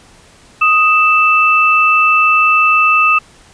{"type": "tone pair together", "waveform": "sine", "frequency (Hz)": [1249, 2647], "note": ["D#6", "E7"], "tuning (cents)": [6, 7], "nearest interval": "octave + minor second", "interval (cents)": 1301, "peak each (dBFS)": -10, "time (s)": [0.61, 3.19], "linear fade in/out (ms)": 10, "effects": ["pink hiss -44 dBFS RMS until 3.53 s", "resampled to 22050 Hz"]}